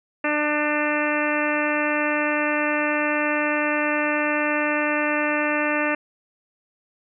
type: harmonic tone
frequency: 298.4 Hz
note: D4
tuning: 28 cents sharp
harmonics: 1 / 2 / 3 / 4 / 5 / 6 / 7 / 8 / 9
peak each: -26 / -26 / -31 / -30 / -30 / -27 / -32 / -32 / -30 dBFS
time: 0.24-5.95 s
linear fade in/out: 5 ms
effects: none